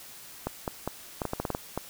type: clicks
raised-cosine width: 1 ms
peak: -15 dBFS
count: 11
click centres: 0.47 / 0.678 / 0.876 / 1.218 / 1.253 / 1.334 / 1.4 / 1.452 / 1.503 / 1.549 / 1.776 s
effects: white hiss -47 dBFS RMS until 1.89 s